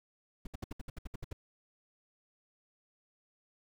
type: noise bursts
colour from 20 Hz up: brown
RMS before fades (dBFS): -39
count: 11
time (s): 0.45-1.33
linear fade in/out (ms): 5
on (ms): 20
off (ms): 66
effects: none